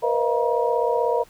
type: tone cluster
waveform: sine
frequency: 471.8 / 508 / 619 / 685 / 953 Hz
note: A#4 / B4 / D#5 / F5 / A#5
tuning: +21 / +49 / -9 / -34 / +38 cents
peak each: -22 / -26 / -27 / -28 / -25 dBFS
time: 0.02-1.24 s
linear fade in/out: 20 ms
effects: pink hiss -53 dBFS RMS until 1.29 s